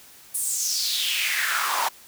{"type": "noise with high-pass filter sweep", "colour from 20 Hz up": "pink", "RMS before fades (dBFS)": -25, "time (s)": [0.34, 1.89], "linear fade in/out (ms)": 10, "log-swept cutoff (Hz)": [10000, 830], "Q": 4.3, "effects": ["white hiss -49 dBFS RMS until 2.07 s"]}